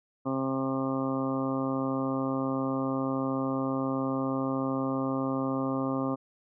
harmonic tone with a mistuned harmonic, 133.6 Hz, C3, 36 cents sharp, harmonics 1 / 2 / 3 / 4 / 5 / 6 / 7 / 8 / 9, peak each -37 / -29 / -39 / -35 / -41 / -42 / -45 / -39 / -39 dBFS, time 0.25-6.16 s, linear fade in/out 20 ms, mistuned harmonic 1, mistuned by +18 cents, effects none

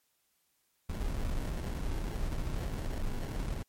brown noise with sample-and-hold, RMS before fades -34 dBFS, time 0.89-3.63 s, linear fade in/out 10 ms, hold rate 1225 Hz, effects white hiss -75 dBFS RMS until 3.68 s + MP3 64 kbps

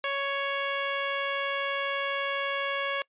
10% pulse tone, 556 Hz, C#5, 5 cents sharp, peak -19 dBFS, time 0.04-3.02 s, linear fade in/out 2 ms, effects noise-tail reverb RT60 0.1 s tail -24 dB re dry + resampled to 8000 Hz

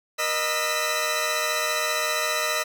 15% pulse tone cluster, 477.7 / 615 / 1321 / 1989 Hz, A#4 / D#5 / E6 / B6, +42 / -20 / +3 / +12 cents, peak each -27 / -20 / -23 / -23 dBFS, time 0.18-2.64 s, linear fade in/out 20 ms, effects none

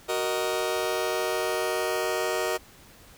sawtooth chord, D# minor, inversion first, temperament just, 373.4 / 466.7 / 622.3 Hz, F#4 / A#4 / D#5, +16 / +2 / 0 cents, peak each -26 dBFS, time 0.08-2.58 s, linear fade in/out 20 ms, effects pink hiss -52 dBFS RMS until 3.17 s

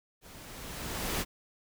pink noise with level ramp, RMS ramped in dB -52 to -30 dBFS, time 0.21-1.25 s, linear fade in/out 50 ms, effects none

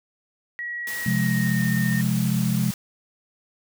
sine tone with pitch glide, 1916 to 1835.8 Hz, A#6 to A#6, +47 to -27 cents, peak -28 dBFS, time 0.59-2.01 s, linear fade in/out 0 ms, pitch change -74 cents, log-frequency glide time 0.92-1.64 s
white noise, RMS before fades -35 dBFS, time 0.87-2.74 s, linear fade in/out 2 ms
sine chord, F minor, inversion second, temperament just, 130.96 / 174.61 / 209.5 Hz, C3 / F3 / Ab3, +2 / 0 / +15 cents, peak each -24 dBFS, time 1.06-2.71 s, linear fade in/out 5 ms
effects none

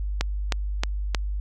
click train, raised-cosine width 0.2 ms, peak -6 dBFS, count 4, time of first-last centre 0.21-1.147 s, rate 3.2 Hz, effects added 50 Hz sine -25 dBFS peak until 1.4 s

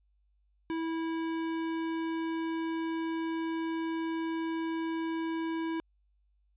sine tone with hard clipping, 326.6 Hz, E4, 16 cents flat, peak -33 dBFS, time 0.7-5.8 s, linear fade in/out 0 ms, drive 17 dB, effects added 50 Hz sine -67 dBFS peak until 6.56 s + resampled to 8000 Hz

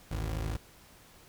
25% pulse tone pair together, 54.26 / 77 Hz, A1 / D#2, -23 / -17 cents, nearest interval tritone, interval 606 cents, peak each -29 / -35 dBFS, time 0.11-0.57 s, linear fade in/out 5 ms, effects pink hiss -57 dBFS RMS until 1.28 s

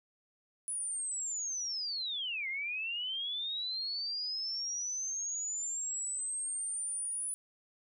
sine linear two-way sweep, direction down then up, 9956 to 2068 to 9956 Hz, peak -34 dBFS, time 0.68-7.34 s, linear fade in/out 0 ms, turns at 2.48 s, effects none

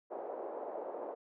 white band-pass noise, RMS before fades -42 dBFS, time 0.1-1.15 s, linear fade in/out 20 ms, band 400 to 690 Hz, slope 24 dB/octave, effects none

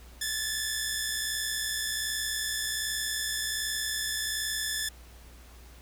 10% pulse tone pair together, 1708 / 1769.3 Hz, G#6 / A6, +48 / +9 cents, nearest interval minor second, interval 61 cents, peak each -24 / -23 dBFS, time 0.21-4.89 s, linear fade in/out 5 ms, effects added 60 Hz sine -49 dBFS peak until 5.81 s + pink hiss -55 dBFS RMS until 5.81 s

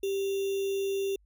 sine tone with sample-and-hold, 392 Hz, G4, in tune, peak -27 dBFS, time 0.03-1.16 s, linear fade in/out 5 ms, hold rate 3150 Hz, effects added 50 Hz sine -60 dBFS peak until 1.25 s

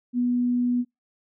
sine tone, 244.9 Hz, B3, 14 cents flat, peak -20 dBFS, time 0.13-0.85 s, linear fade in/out 50 ms, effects noise-tail reverb RT60 0.2 s tail -26 dB re dry

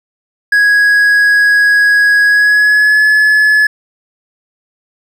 triangle tone with pitch glide, 1661.2 to 1710.9 Hz, G#6 to A6, 0 to -49 cents, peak -4 dBFS, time 0.52-3.67 s, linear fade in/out 5 ms, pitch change +51 cents, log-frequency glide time 2.25-3.02 s, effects none

